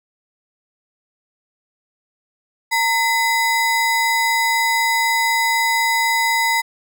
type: ring-modulated tone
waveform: square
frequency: 1473 Hz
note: F#6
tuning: 8 cents flat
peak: -13 dBFS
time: 2.71-6.62 s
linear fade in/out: 20 ms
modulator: 551 Hz
effects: none